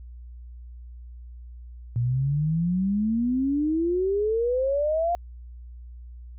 sine exponential sweep, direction up, 116.54 to 706 Hz, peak -21 dBFS, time 1.96-5.15 s, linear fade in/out 0 ms, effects added 60 Hz sine -39 dBFS peak until 6.38 s

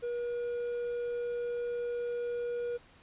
triangle tone, 480 Hz, B4, 49 cents flat, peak -30 dBFS, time 0.02-2.78 s, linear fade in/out 20 ms, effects pink hiss -59 dBFS RMS until 3.02 s + resampled to 8000 Hz

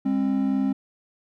triangle tone pair together, 202.5 / 266.3 Hz, G#3 / C4, -43 / +31 cents, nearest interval perfect fourth, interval 474 cents, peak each -23 / -20 dBFS, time 0.05-0.73 s, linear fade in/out 10 ms, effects none

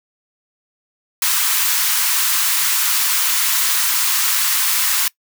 white high-pass noise, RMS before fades -17 dBFS, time 1.22-5.08 s, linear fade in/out 2 ms, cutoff 920 Hz, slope 48 dB/octave, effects noise-tail reverb RT60 0.1 s tail -22 dB re dry

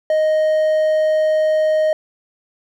triangle tone, 622.3 Hz, D#5, in tune, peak -11 dBFS, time 0.1-1.93 s, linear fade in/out 2 ms, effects none

